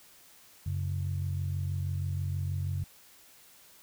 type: tone pair together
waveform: sine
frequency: 92.6 / 138.86 Hz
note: F#2 / C#3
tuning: +2 / +3 cents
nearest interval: perfect fifth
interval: 701 cents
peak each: -30 / -34 dBFS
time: 0.66-2.84 s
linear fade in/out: 5 ms
effects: tanh soft clip ceiling -22 dBFS + white hiss -57 dBFS RMS until 3.82 s